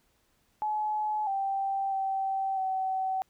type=tone with pitch steps; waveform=sine; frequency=852 / 782 / 774 / 760 Hz; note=G#5 / G5 / G5 / F#5; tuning=+44 / -4 / -22 / +46 cents; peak=-27 dBFS; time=0.62-3.22 s; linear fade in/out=0 ms; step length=650 ms; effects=pink hiss -70 dBFS RMS until 3.29 s